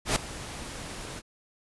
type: noise with ADSR envelope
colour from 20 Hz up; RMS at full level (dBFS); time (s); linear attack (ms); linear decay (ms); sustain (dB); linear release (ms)
pink; -22; 0.05-1.22; 110; 4; -17; 45
effects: resampled to 24000 Hz